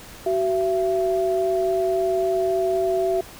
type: tone pair together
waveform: sine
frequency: 377.2 / 672.1 Hz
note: F#4 / E5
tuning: +33 / +33 cents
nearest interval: minor seventh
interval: 1000 cents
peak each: -21 / -22 dBFS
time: 0.26-3.21 s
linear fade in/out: 5 ms
effects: pink hiss -42 dBFS RMS until 3.39 s